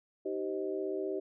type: harmonic tone with a mistuned harmonic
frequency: 103.83 Hz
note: G#2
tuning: in tune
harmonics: 3 / 4 / 5 / 6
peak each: -40 / -34 / -42 / -41 dBFS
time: 0.25-1.2 s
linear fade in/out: 10 ms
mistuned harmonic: 4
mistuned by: -120 cents
effects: none